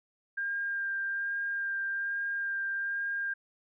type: tone with vibrato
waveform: sine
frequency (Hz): 1600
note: G6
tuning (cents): +35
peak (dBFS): -30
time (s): 0.37-3.34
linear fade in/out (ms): 10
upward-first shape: sine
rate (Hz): 1.2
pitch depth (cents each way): 13
effects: none